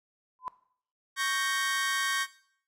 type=tone with exponential growth; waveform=sine; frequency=1012 Hz; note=B5; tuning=42 cents sharp; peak=-28 dBFS; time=0.39-0.48 s; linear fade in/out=0 ms; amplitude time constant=19 ms
type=chord; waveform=sawtooth; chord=G diminished; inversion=second; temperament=equal; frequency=1108.7 / 1568 / 1864.7 Hz; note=Db6 / G6 / Bb6; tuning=0 / 0 / 0 cents; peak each=-28 dBFS; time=1.16-2.27 s; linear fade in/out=50 ms
effects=noise-tail reverb RT60 0.6 s tail -18 dB re dry + low-pass 12000 Hz 12 dB/octave